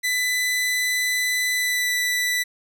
sawtooth tone with pitch glide, 1998 to 1977.3 Hz, B6 to B6, +20 to +2 cents, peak -17 dBFS, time 0.03-2.44 s, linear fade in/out 20 ms, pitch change -18 cents, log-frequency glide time 1.53-1.91 s, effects none

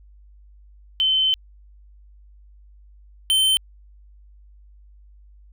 sine / square tone pair in turn, 3070 / 3091 Hz, G7 / G7, -37 / -25 cents, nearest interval unison, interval 12 cents, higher second, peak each -16 dBFS, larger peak neither, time 1-1.34 / 3.3-3.57 s, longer first, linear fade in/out 0 ms, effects added 50 Hz sine -46 dBFS peak until 5.52 s

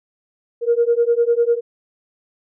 sine beating tone pair, 466.2 / 476.2 Hz, A#4 / A#4, 0 / +37 cents, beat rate 10 Hz, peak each -16 dBFS, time 0.61-1.61 s, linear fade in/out 50 ms, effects tanh soft clip ceiling -6 dBFS

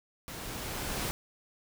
pink noise with level ramp, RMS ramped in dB -42 to -33 dBFS, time 0.28-1.11 s, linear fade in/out 0 ms, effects none

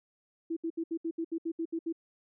sine tone bursts, 329.6 Hz, E4, in tune, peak -30 dBFS, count 11, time 0.5-1.927 s, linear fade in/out 10 ms, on 67 ms, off 69 ms, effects none

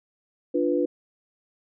sine chord, B diminished, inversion first, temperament equal, 293.7 / 349.2 / 493.9 Hz, D4 / F4 / B4, 0 / 0 / 0 cents, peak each -25 dBFS, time 0.54-0.86 s, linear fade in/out 10 ms, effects none

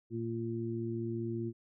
harmonic tone, 115.1 Hz, A#2, 22 cents flat, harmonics 1 / 2 / 3, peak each -38 / -39 / -37 dBFS, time 0.1-1.53 s, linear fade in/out 50 ms, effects none

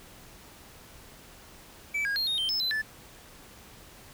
triangle tone with pitch steps, 2309 / 1632 / 4225 / 3712 / 3129 / 5220 / 4035 / 1746 Hz, D7 / G#6 / C8 / A#7 / G7 / E8 / B7 / A6, -30 / -31 / +16 / -8 / -4 / -18 / +36 / -14 cents, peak -25 dBFS, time 1.94-2.82 s, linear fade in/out 10 ms, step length 110 ms, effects pink hiss -51 dBFS RMS until 4.13 s

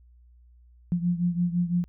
sine beating tone pair, 173.5 / 179.4 Hz, F3 / F3, -11 / +47 cents, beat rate 5.9 Hz, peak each -24 / -28 dBFS, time 0.92-1.84 s, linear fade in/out 0 ms, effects added 60 Hz sine -52 dBFS peak until 1.88 s

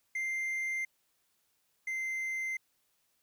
triangle tone pair in turn, 2093 / 2079 Hz, C7 / C7, 0 / -12 cents, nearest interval unison, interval 12 cents, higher first, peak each -30 / -31 dBFS, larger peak first, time 0.15-0.85 / 1.87-2.57 s, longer neither, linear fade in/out 5 ms, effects white hiss -75 dBFS RMS until 3.22 s

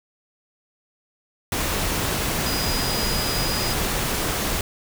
sine tone in noise, 4933 Hz, D#8, 16 cents flat, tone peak -28 dBFS, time 2.46-3.73 s, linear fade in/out 2 ms, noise pink, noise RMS -24 dBFS, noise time 1.52-4.61 s, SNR -7 dB, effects none

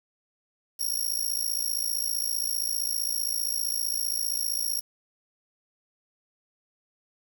10% pulse tone with amplitude modulation, 5588 Hz, F8, in tune, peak -17 dBFS, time 0.79-4.81 s, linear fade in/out 20 ms, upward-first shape sine, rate 55.3 Hz, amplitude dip 90%, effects 8-bit

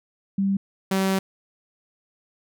sine / sawtooth tone pair in turn, 196 / 191.74 Hz, G3 / G3, 0 / -38 cents, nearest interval unison, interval 38 cents, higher first, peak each -19 / -16 dBFS, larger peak second, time 0.38-0.57 / 0.91-1.19 s, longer second, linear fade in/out 5 ms, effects none

